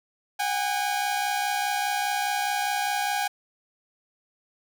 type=tone pair together; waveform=sawtooth; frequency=749 / 813.9 Hz; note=F#5 / G#5; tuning=+21 / -35 cents; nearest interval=minor second; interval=144 cents; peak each=-26 / -22 dBFS; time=0.39-3.28 s; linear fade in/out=10 ms; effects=none